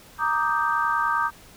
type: chord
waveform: sine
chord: Eb major seventh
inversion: second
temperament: equal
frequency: 932.3 / 1174.7 / 1244.5 / 1568 Hz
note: Bb5 / D6 / Eb6 / G6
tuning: 0 / 0 / 0 / 0 cents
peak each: -26 dBFS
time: 0.18-1.31 s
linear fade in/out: 50 ms
effects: pink hiss -49 dBFS RMS until 1.56 s